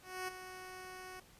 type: tone with ADSR envelope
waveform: 10% pulse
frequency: 370 Hz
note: F#4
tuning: in tune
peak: -29 dBFS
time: 0.02-1.2 s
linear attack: 260 ms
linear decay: 13 ms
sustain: -10 dB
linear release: 6 ms
effects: pink hiss -62 dBFS RMS until 1.39 s + resampled to 32000 Hz